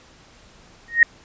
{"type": "tone with exponential growth", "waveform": "sine", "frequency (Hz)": 1864.7, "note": "A#6", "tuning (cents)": 0, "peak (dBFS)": -5, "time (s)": [0.88, 1.03], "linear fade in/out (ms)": 2, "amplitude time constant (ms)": 32, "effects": ["pink hiss -50 dBFS RMS until 1.24 s", "resampled to 16000 Hz"]}